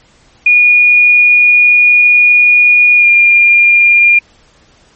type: tone with pitch glide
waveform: sine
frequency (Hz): 2444 to 2406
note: D#7 to D7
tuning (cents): -32 to +41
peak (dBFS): -3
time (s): 0.46-4.19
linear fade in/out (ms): 5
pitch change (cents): -27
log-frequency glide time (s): 2.97-3.07
effects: pink hiss -47 dBFS RMS until 4.95 s + MP3 32 kbps